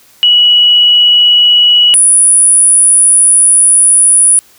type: tone pair in turn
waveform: sine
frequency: 2929 / 9807 Hz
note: F#7 / D#9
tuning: -18 / -26 cents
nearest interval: octave + major sixth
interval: 2092 cents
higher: second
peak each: -3 dBFS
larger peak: neither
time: 0.23-1.94 / 1.94-4.39 s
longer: second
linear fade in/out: 0 ms
effects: white hiss -44 dBFS RMS until 4.58 s